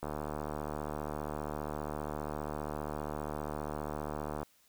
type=click train; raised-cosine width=1 ms; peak=-23 dBFS; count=331; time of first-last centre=0.03-4.43 s; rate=75 Hz; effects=white hiss -67 dBFS RMS until 4.68 s